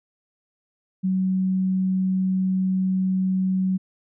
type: tone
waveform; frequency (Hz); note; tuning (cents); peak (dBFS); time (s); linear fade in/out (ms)
sine; 187.7; F#3; +25; -19; 1.03-3.78; 20
effects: none